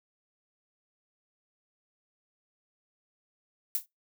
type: noise with exponential decay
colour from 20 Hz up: violet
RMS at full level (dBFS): -25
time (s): 3.75-3.86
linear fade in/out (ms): 1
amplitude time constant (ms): 23
effects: noise-tail reverb RT60 0.2 s tail -25 dB re dry